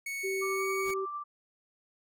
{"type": "tone with pitch glide", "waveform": "45% pulse", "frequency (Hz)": [2217, 2245], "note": ["C#7", "C#7"], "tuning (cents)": [0, 21], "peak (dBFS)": -34, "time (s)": [0.06, 0.94], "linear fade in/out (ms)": 5, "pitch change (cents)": 21, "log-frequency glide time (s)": [0.56, 0.63]}
{"type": "tone", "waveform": "sine", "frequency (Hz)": 385.2, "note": "G4", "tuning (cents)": -30, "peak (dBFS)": -31, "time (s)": [0.23, 1.06], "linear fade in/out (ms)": 20}
{"type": "tone with tremolo", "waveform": "sine", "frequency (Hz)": 1174.7, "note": "D6", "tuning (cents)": 0, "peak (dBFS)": -33, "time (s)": [0.41, 1.24], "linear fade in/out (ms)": 20, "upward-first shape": "triangle", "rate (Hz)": 11, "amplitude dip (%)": 40}
{"type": "noise with exponential growth", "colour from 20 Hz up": "pink", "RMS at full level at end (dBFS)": -41, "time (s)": [0.77, 0.91], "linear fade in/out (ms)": 5, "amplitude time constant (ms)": 29}
{"effects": []}